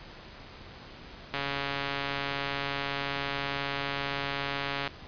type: click train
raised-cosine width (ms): 0.3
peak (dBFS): -15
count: 496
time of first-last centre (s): 1.34-4.876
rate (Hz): 140
effects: pink hiss -47 dBFS RMS until 5.07 s + resampled to 11025 Hz